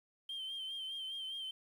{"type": "tone with vibrato", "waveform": "sine", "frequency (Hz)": 3142, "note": "G7", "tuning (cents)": 3, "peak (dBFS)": -38, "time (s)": [0.29, 1.51], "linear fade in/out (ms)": 5, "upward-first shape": "sine", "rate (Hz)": 4.9, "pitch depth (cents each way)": 44, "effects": ["tanh soft clip ceiling -37 dBFS", "11-bit"]}